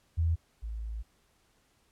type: tone pair in turn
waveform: sine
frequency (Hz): 82.41 / 55.11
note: E2 / A1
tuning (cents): 0 / +3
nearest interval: perfect fifth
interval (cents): 697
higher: first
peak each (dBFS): -24 / -34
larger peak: first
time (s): 0.17-0.36 / 0.62-1.03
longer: second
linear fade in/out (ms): 20
effects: pink hiss -69 dBFS RMS until 1.91 s + low-pass 12000 Hz 12 dB/octave